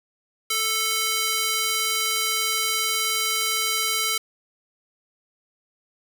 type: tone with high-pass filter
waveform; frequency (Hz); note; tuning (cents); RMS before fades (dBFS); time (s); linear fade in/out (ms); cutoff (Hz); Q
square; 440.4; A4; +2; -24; 0.5-4.18; 5; 2200; 0.61
effects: none